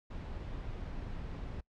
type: noise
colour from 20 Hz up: brown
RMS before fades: -41 dBFS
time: 0.1-1.61 s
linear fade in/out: 10 ms
effects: noise-tail reverb RT60 0.1 s tail -23 dB re dry + low-pass 4000 Hz 12 dB/octave